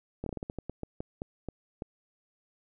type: slowing click train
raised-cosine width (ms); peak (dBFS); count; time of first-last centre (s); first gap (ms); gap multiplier
2; -22; 14; 0.24-1.821; 23; 1.25
effects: none